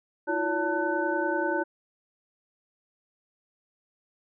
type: tone cluster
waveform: sine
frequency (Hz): 323.6 / 353.9 / 569 / 893 / 1503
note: E4 / F4 / C#5 / A5 / F#6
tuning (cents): -32 / +23 / +45 / +25 / +27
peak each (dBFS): -31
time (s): 0.27-1.64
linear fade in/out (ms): 20
effects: none